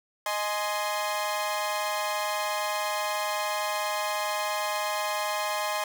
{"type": "chord", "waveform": "sawtooth", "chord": "Ab major", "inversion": "second", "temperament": "equal with one note detuned", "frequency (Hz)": [622.3, 835.4, 1046.5], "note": ["Eb5", "Ab5", "C6"], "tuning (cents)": [0, 10, 0], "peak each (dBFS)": -28, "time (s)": [0.26, 5.84], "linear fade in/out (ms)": 2, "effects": []}